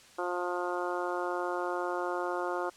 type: harmonic tone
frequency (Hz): 177.6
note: F3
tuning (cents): +29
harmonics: 2 / 3 / 4 / 5 / 6 / 7 / 8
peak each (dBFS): -35 / -37 / -38 / -39 / -40 / -40 / -41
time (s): 0.18-2.7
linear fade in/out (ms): 10
effects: white hiss -56 dBFS RMS until 2.76 s + low-pass 8000 Hz 12 dB/octave